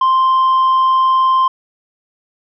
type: tone with tanh clipping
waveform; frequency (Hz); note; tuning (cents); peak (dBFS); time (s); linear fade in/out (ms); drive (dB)
triangle; 1046.5; C6; 0; -10; 0.01-1.48; 5; 7
effects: none